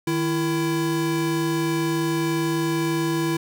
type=tone pair together; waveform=square; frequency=155.56 / 333.6 Hz; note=D#3 / E4; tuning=0 / +21 cents; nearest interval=octave + minor second; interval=1321 cents; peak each=-27 / -23 dBFS; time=0.07-3.37 s; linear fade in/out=5 ms; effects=none